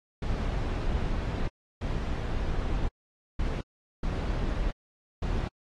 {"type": "noise bursts at uneven times", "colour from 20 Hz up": "brown", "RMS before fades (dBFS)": -29, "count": 5, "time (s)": [[0.22, 1.48], [1.81, 2.88], [3.39, 3.61], [4.03, 4.71], [5.22, 5.48]], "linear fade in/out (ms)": 5, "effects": ["low-pass 5000 Hz 12 dB/octave", "AAC 32 kbps"]}